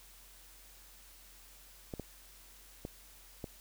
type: clicks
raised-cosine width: 2 ms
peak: -26 dBFS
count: 4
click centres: 1.938 / 1.997 / 2.851 / 3.442 s
effects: added 45 Hz sine -60 dBFS peak until 3.6 s + white hiss -58 dBFS RMS until 3.6 s